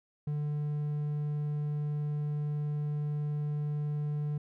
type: tone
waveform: triangle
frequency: 148.2 Hz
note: D3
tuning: 16 cents sharp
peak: -28 dBFS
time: 0.27-4.38 s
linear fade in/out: 5 ms
effects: none